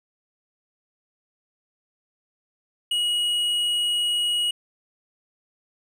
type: tone with hard clipping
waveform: sine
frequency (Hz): 2903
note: F#7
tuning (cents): -34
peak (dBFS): -22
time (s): 2.91-4.51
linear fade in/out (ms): 5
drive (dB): 6
effects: none